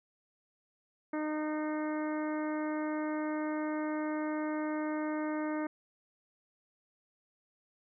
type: harmonic tone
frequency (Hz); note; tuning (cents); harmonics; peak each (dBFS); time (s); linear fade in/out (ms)
306.2; D#4; -28; 1 / 2 / 3 / 4 / 5 / 6 / 7; -33 / -39 / -43 / -45 / -47 / -49 / -50; 1.13-5.67; 5
effects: none